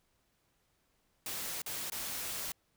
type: noise with dropouts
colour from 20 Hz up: white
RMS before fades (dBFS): -39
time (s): 1.26-2.52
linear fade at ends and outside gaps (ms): 2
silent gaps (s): 1.619-1.662 / 1.9-1.92
effects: pink hiss -75 dBFS RMS until 2.76 s